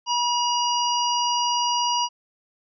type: harmonic tone with a mistuned harmonic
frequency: 957 Hz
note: A#5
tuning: 45 cents sharp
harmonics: 1 / 3 / 5 / 6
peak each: -22 / -27 / -29 / -30 dBFS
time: 0.06-2.09 s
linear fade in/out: 50 ms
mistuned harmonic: 1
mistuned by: +17 cents
effects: none